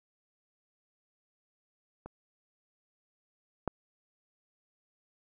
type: clicks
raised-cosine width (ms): 1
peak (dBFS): -29 / -16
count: 2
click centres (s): 2.06 / 3.677
effects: none